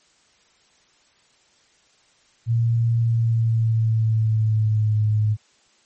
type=tone with pitch glide; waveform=sine; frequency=116 to 106.99 Hz; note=A#2 to A2; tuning=-8 to -48 cents; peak=-16 dBFS; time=2.46-5.37 s; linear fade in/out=50 ms; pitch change=-140 cents; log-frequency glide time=2.98-4.98 s; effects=white hiss -59 dBFS RMS until 5.85 s + MP3 32 kbps